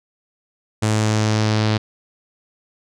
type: tone with low-pass filter sweep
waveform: sawtooth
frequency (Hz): 108.1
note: A2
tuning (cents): -30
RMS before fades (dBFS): -18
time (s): 0.82-1.78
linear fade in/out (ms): 10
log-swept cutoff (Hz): 8300 to 4300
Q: 2.1
effects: none